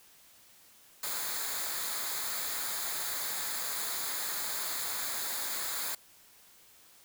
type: noise with comb filter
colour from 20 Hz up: white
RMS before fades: -35 dBFS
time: 1.03-5.95 s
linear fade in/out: 5 ms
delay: 0.35 ms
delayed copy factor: -0.65
effects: white hiss -59 dBFS RMS until 7.04 s